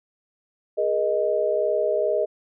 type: chord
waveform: sine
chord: Ab suspended second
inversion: none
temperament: equal with one note detuned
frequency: 415.3 / 477.6 / 622.3 Hz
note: Ab4 / Bb4 / Eb5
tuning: 0 / +42 / 0 cents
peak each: -25 / -26 / -22 dBFS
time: 0.77-2.26 s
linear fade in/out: 20 ms
effects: none